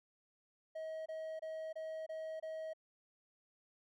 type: tone bursts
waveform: triangle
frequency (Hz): 636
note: D#5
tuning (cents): +38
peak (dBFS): -39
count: 6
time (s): 0.75-2.735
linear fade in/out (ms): 10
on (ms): 310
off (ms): 25
effects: none